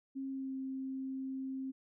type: tone with pitch glide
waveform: sine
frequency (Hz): 269.1 to 265.2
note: C4 to C4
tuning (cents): +49 to +23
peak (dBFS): -37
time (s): 0.15-1.72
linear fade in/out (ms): 20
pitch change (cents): -26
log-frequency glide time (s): 0.27-0.55
effects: none